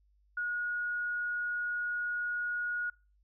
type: tone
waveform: sine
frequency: 1447 Hz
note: F#6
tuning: 39 cents flat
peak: -31 dBFS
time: 0.37-2.9 s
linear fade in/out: 5 ms
effects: noise-tail reverb RT60 0.3 s tail -25 dB re dry + added 50 Hz sine -65 dBFS peak until 3.23 s